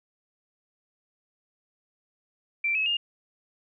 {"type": "tone with pitch steps", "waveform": "sine", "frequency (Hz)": [2349, 2576, 2826], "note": ["D7", "E7", "F7"], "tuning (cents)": [0, -41, 20], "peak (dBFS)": -23, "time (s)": [2.64, 2.97], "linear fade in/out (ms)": 5, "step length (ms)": 110, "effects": []}